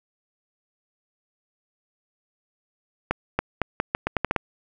accelerating click train, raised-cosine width 0.5 ms, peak -6 dBFS, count 10, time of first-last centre 3.11-4.362 s, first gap 280 ms, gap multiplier 0.81, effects none

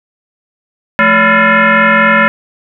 sine tone with frequency modulation, 173.9 Hz, F3, 7 cents flat, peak -5 dBFS, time 0.99-2.28 s, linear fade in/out 0 ms, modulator 392 Hz, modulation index 5.2, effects none

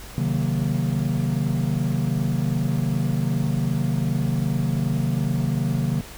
triangle chord, C half-diminished seventh, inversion none, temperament equal with one note detuned, 132.95 / 155.56 / 185 / 233.1 Hz, C3 / Eb3 / Gb3 / Bb3, +28 / 0 / 0 / 0 cents, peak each -22 / -23 / -26 / -26 dBFS, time 0.18-6.01 s, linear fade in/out 0 ms, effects added 50 Hz sine -41 dBFS peak until 6.17 s + pink hiss -41 dBFS RMS until 6.17 s

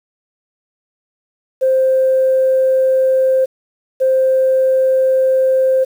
sine tone pair in turn, 524 / 524 Hz, C5 / C5, +2 / +2 cents, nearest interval unison, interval 0 cents, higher neither, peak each -9 dBFS, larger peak neither, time 1.61-3.46 / 4-5.85 s, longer neither, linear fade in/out 20 ms, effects tanh soft clip ceiling -5 dBFS + 7-bit

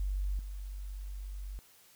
sine tone with level steps, 48.21 Hz, G1, 28 cents flat, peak -30 / -38 dBFS, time 0-1.59 s, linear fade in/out 0 ms, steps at 0.39 s, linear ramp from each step 2 ms, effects white hiss -61 dBFS RMS until 1.95 s

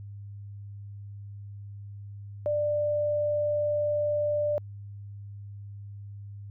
sine tone, 592 Hz, D5, 14 cents sharp, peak -24 dBFS, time 2.46-4.58 s, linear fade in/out 0 ms, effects added 101 Hz sine -39 dBFS peak until 6.5 s

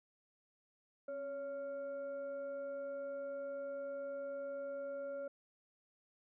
sine tone with frequency modulation, 560 Hz, C#5, 18 cents sharp, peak -40 dBFS, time 1.08-5.28 s, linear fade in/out 5 ms, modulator 829 Hz, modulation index 0.38, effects none

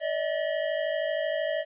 square tone pair together, 583.1 / 636 Hz, D5 / D#5, -13 / +38 cents, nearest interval major second, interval 151 cents, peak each -31 / -29 dBFS, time 0-1.65 s, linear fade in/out 50 ms, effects resampled to 8000 Hz + 11-bit

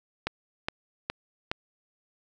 click train, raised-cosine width 0.3 ms, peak -12 dBFS, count 4, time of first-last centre 0.27-1.515 s, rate 2.41 Hz, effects none

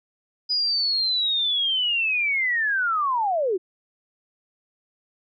sine linear sweep, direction down, 4978 to 341 Hz, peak -20 dBFS, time 0.49-3.58 s, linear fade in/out 20 ms, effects none

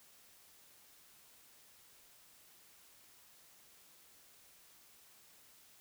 silence, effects white hiss -63 dBFS RMS until 5.8 s

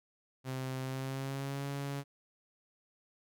sawtooth tone with pitch glide, 130.81 to 140.2 Hz, C3 to C#3, 0 to +20 cents, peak -32 dBFS, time 0.44-2.04 s, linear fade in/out 50 ms, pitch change +120 cents, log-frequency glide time 0.81-1.68 s, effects none

